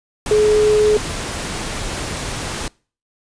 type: tone in noise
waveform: sine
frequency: 423.9 Hz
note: G#4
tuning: 35 cents sharp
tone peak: -10 dBFS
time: 0.31-0.97 s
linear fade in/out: 2 ms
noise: pink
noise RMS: -25 dBFS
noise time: 0.26-2.68 s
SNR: +12 dB
effects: noise-tail reverb RT60 0.4 s tail -25 dB re dry + resampled to 22050 Hz